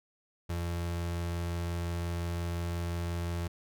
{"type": "tone", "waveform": "35% pulse", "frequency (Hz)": 85.7, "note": "F2", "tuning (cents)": -32, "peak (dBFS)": -30, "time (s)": [0.49, 3.48], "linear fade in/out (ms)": 10, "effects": []}